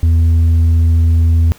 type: tone with tanh clipping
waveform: triangle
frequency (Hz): 82.41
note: E2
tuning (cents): 0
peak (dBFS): -8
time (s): 0.03-1.52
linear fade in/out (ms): 0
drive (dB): 8
effects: pink hiss -42 dBFS RMS until 1.58 s